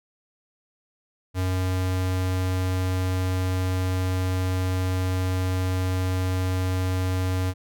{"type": "tone", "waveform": "square", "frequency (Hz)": 92.5, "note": "F#2", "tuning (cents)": 0, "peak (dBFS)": -23, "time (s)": [1.34, 7.54], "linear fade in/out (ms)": 50, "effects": []}